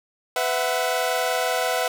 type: chord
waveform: sawtooth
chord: B suspended fourth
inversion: none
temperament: equal with one note detuned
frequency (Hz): 501.9 / 659.3 / 740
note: B4 / E5 / F#5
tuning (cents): +28 / 0 / 0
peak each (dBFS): -22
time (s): 0.36-1.88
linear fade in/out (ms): 2
effects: none

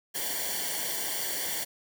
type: noise with comb filter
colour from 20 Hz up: white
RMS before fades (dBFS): -32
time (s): 0.14-1.65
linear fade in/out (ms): 20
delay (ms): 0.78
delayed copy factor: -0.8
effects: none

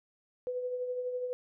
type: tone with tremolo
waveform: sine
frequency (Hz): 498.6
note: B4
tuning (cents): +16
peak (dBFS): -30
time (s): 0.47-1.33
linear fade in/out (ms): 0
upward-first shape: triangle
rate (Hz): 12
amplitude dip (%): 50
effects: none

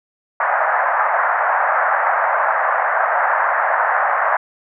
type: band-pass noise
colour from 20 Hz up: pink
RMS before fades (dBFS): -17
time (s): 0.4-4.37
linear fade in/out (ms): 5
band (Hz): 630 to 1800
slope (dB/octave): 48
effects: none

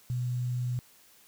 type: tone with quantisation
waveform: sine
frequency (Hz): 123.8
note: B2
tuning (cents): +5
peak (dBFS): -28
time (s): 0.1-0.79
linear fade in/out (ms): 0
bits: 9
effects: white hiss -59 dBFS RMS until 1.27 s

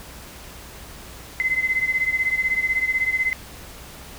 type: beating tone pair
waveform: sine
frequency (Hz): 2046 / 2062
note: C7 / C7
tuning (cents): -39 / -26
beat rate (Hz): 16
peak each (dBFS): -21 / -24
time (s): 1.4-3.33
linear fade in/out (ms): 0
effects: added 60 Hz sine -45 dBFS peak until 4.18 s + pink hiss -41 dBFS RMS until 4.18 s

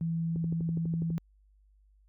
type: tone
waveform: sine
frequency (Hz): 165.2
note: E3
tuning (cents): +4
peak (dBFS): -28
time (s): 0.01-1.18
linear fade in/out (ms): 0
type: click train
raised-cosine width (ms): 3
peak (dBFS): -25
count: 10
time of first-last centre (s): 0.36-1.104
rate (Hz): 12.1
effects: added 50 Hz sine -55 dBFS peak until 2.08 s + high-pass 60 Hz 12 dB/octave

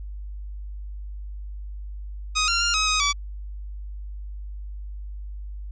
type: tone with pitch steps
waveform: 10% pulse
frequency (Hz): 1253 / 1382 / 1399 / 1270 / 1256 / 1147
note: D#6 / F6 / F6 / D#6 / D#6 / D6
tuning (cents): +12 / -19 / +3 / +35 / +16 / -41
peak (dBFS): -11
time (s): 2.35-3.13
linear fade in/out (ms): 20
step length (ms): 130
effects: added 50 Hz sine -32 dBFS peak until 5.71 s + resampled to 16000 Hz

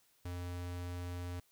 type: tone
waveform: square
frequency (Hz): 88.5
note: F2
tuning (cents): +23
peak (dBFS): -40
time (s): 0.25-1.4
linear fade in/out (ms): 5
effects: white hiss -71 dBFS RMS until 1.51 s

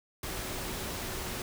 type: tone in noise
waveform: sine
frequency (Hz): 373.4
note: F#4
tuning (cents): +16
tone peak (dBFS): -47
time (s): 0.23-1.42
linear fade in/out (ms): 2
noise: pink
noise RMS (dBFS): -37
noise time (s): 0.23-1.42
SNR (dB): -13
effects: none

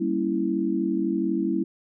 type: chord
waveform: sine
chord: G diminished seventh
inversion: none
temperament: equal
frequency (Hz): 196 / 233.1 / 277.2 / 329.6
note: G3 / Bb3 / Db4 / Fb4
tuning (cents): 0 / 0 / 0 / 0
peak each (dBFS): -28 / -30 / -29 / -25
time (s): 0-1.64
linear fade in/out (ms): 10
effects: none

